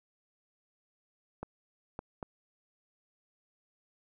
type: clicks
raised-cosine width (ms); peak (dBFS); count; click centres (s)
1; -24; 3; 1.43 / 1.991 / 2.228
effects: none